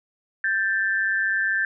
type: tone pair together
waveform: sine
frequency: 1568 / 1763.5 Hz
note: G6 / A6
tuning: 0 / +3 cents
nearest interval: major second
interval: 203 cents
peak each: -23 dBFS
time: 0.44-1.65 s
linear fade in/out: 2 ms
effects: none